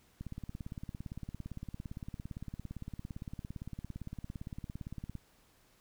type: click train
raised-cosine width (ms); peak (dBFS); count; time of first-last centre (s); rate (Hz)
5; -29; 88; 0.21-5.153; 17.6
effects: pink hiss -67 dBFS RMS until 5.8 s